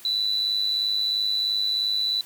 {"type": "tone with amplitude modulation", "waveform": "sine", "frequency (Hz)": 3978, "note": "B7", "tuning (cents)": 12, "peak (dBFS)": -19, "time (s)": [0.05, 2.21], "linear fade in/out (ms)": 2, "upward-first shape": "sine", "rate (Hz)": 103, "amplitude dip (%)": 55, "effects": ["white hiss -47 dBFS RMS until 2.25 s", "high-pass 80 Hz 12 dB/octave"]}